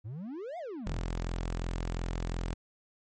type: exponential two-way sweep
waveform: triangle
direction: up then down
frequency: 98 to 740 to 98 Hz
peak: -35 dBFS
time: 0.04-1.01 s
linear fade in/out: 20 ms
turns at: 0.58 s
type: tone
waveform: sawtooth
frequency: 42.83 Hz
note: F1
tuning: 33 cents flat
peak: -28 dBFS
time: 0.86-2.54 s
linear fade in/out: 10 ms
effects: MP3 32 kbps